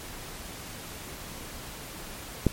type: click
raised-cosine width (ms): 3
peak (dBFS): -7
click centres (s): 2.467
effects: pink hiss -41 dBFS RMS until 2.52 s + MP3 64 kbps